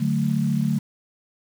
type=chord; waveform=sine; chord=D major; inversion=none; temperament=equal; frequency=146.83 / 185 / 220 Hz; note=D3 / F#3 / A3; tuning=0 / 0 / 0 cents; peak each=-23 / -25 / -23 dBFS; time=0-0.79 s; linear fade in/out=10 ms; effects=7-bit